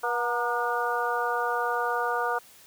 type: harmonic tone with a mistuned harmonic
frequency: 240.9 Hz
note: B3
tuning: 43 cents flat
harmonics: 2 / 3 / 4 / 5 / 6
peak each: -31 / -31 / -31 / -31 / -31 dBFS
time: 0.03-2.39 s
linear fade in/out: 10 ms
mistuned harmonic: 4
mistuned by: -55 cents
effects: white hiss -53 dBFS RMS until 2.66 s